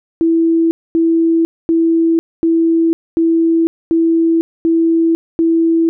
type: tone bursts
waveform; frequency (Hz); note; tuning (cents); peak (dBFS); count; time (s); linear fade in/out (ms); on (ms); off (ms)
sine; 329.6; E4; 0; -9; 8; 0.21-5.89; 0; 500; 240
effects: none